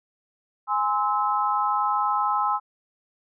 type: chord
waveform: sine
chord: Ab augmented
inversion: none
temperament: just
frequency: 830.6 / 1038.3 / 1297.8 Hz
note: Ab5 / C6 / E6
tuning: 0 / -14 / -27 cents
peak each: -25 dBFS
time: 0.67-2.6 s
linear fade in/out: 50 ms
effects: none